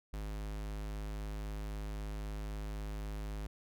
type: tone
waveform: square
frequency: 51.91 Hz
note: G#1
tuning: in tune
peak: -39 dBFS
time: 0.13-3.47 s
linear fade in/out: 5 ms
effects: none